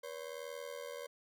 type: ring-modulated tone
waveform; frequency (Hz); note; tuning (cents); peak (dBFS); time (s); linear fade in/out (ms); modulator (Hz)
40% pulse; 525; C5; +6; -39; 0.03-1.07; 10; 40.6
effects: none